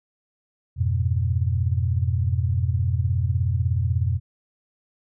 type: chord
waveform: sine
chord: F diminished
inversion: none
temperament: equal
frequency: 87.31 / 103.83 / 123.47 Hz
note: F2 / Ab2 / Cb3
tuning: 0 / 0 / 0 cents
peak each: -22 / -26 / -24 dBFS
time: 0.76-4.2 s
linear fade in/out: 50 ms
effects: none